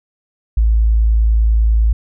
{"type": "tone", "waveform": "sine", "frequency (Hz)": 55, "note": "A1", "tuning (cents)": 0, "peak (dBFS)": -9, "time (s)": [0.57, 1.93], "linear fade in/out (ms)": 5, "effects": []}